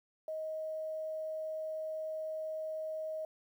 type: tone with quantisation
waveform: sine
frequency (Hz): 629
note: D#5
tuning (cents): +19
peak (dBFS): -36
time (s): 0.28-3.25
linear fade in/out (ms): 2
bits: 11
effects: none